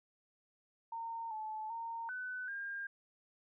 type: tone with pitch steps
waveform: sine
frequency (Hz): 916 / 867 / 919 / 1500 / 1607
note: A#5 / A5 / A#5 / F#6 / G6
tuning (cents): -31 / -26 / -25 / +23 / +43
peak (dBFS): -39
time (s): 0.92-2.87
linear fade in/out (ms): 5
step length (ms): 390
effects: none